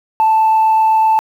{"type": "tone with frequency modulation", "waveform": "sine", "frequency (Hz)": 880, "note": "A5", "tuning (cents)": 0, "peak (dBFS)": -7, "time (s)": [0.2, 1.19], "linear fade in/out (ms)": 0, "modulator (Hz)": 27.9, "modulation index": 0.21, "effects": ["tanh soft clip ceiling -6 dBFS", "7-bit"]}